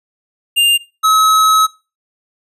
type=tone pair in turn; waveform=square; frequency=2802 / 1284 Hz; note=F7 / E6; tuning=+5 / -46 cents; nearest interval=octave + major second; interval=1351 cents; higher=first; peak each=-9 dBFS; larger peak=neither; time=0.56-0.78 / 1.03-1.67 s; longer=second; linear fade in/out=20 ms; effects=noise-tail reverb RT60 0.3 s tail -20 dB re dry + resampled to 32000 Hz